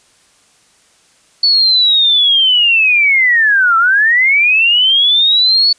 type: linear two-way sweep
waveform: sine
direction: down then up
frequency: 4472 to 1318.5 to 4472 Hz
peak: -7 dBFS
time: 1.43-5.73 s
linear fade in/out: 5 ms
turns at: 3.77 s
effects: white hiss -51 dBFS RMS until 5.78 s + resampled to 22050 Hz